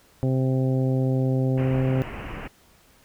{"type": "harmonic tone", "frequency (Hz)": 130.81, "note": "C3", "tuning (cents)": 0, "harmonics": [1, 2, 3, 4, 5, 6], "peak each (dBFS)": [-21, -26, -31, -31, -40, -42], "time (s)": [0.23, 2.02], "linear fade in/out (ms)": 0}
{"type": "low-pass noise", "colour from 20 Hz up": "pink", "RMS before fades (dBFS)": -35, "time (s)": [1.57, 2.48], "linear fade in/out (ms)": 10, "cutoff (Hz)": 2900, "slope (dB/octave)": 96}
{"effects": ["pink hiss -57 dBFS RMS until 3.04 s"]}